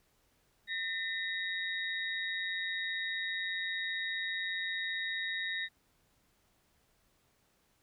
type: tone cluster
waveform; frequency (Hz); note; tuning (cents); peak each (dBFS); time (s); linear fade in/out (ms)
sine; 1817 / 2002 / 3784; A#6 / B6 / A#7; -45 / +23 / +25; -36 / -40 / -39; 0.67-5.69; 50
effects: pink hiss -72 dBFS RMS until 7.82 s